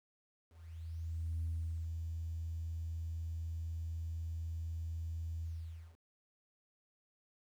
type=tone with ADSR envelope; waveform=sine; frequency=82 Hz; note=E2; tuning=9 cents flat; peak=-33 dBFS; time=0.49-5.97 s; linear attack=940 ms; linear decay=430 ms; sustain=-4 dB; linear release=530 ms; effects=tanh soft clip ceiling -31 dBFS + 11-bit